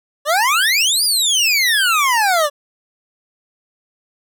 25% pulse exponential two-way sweep, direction up then down, 561 to 4999 to 561 Hz, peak -9 dBFS, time 0.25-2.5 s, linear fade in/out 50 ms, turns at 1.04 s, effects none

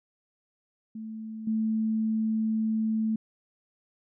sine tone with level steps, 220 Hz, A3, in tune, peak -35 / -24 dBFS, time 0.95-3.16 s, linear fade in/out 5 ms, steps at 1.47 s, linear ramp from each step 5 ms, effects none

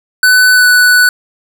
square tone with pitch glide, 1500 to 1486.2 Hz, F#6 to F#6, +23 to +7 cents, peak -5 dBFS, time 0.23-1.09 s, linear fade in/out 2 ms, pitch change -16 cents, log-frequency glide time 0.54-0.67 s, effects none

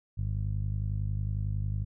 15% pulse tone with low-pass filter, 51 Hz, G#1, 31 cents flat, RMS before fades -31 dBFS, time 0.17-1.85 s, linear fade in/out 20 ms, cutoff 110 Hz, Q 1.9, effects none

